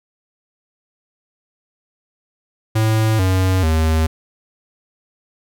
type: tone with pitch steps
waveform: square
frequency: 110 / 93.57 / 79.6 Hz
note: A2 / F#2 / D#2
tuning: 0 / +20 / +40 cents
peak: -14 dBFS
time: 2.75-4.07 s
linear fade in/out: 10 ms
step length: 440 ms
effects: none